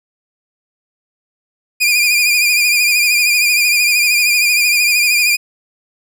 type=tone with vibrato; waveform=sawtooth; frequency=2422 Hz; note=D#7; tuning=47 cents flat; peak=-7 dBFS; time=1.8-5.37 s; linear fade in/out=20 ms; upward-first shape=triangle; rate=13 Hz; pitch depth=62 cents each way; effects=none